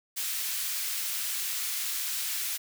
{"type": "high-pass noise", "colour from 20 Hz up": "white", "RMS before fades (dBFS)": -32, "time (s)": [0.16, 2.58], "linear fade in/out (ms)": 20, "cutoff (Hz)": 1800, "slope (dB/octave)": 12, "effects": []}